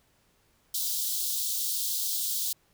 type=high-pass noise; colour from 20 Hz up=white; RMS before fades=-30 dBFS; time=0.74-2.53 s; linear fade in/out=5 ms; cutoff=3400 Hz; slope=48 dB/octave; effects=pink hiss -67 dBFS RMS until 2.73 s